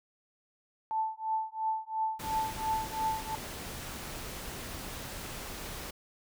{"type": "tone with tremolo", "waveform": "sine", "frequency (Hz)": 880, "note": "A5", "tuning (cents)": 0, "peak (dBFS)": -26, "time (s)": [0.91, 3.35], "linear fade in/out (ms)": 0, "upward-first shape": "triangle", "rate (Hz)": 2.9, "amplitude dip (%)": 100}
{"type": "noise", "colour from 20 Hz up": "pink", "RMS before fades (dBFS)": -41, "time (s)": [2.19, 5.91], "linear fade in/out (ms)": 10}
{"effects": []}